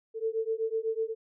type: beating tone pair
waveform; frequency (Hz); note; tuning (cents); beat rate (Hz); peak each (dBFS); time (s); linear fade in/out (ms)
sine; 442.4 / 450.4; A4 / A4; +9 / +40; 8; -31; 0.14-1.15; 50
effects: none